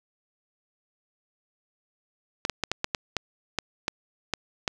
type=clicks; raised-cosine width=0.2 ms; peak=-8 dBFS; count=11; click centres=2.451 / 2.497 / 2.637 / 2.716 / 2.844 / 2.948 / 3.167 / 3.587 / 3.881 / 4.337 / 4.678 s; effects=none